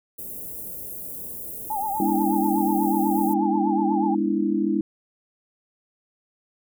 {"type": "band-stop noise", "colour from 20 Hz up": "white", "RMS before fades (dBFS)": -35, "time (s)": [0.18, 3.34], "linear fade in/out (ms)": 10, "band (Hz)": [540, 11000], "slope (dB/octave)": 24}
{"type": "tone with vibrato", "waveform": "sine", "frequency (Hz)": 830.6, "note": "G#5", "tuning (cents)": 0, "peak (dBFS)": -24, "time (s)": [1.7, 4.15], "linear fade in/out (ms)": 5, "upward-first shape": "triangle", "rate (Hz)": 8.2, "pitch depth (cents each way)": 130}
{"type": "chord", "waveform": "sine", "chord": "E dominant seventh", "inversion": "first", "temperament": "just", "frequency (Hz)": [206, 247.2, 296.7, 329.6], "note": ["G#3", "B3", "D4", "E4"], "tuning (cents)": [-14, 2, 18, 0], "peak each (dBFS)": [-25, -30, -25, -24], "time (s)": [2, 4.81], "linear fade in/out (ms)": 2}
{"effects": []}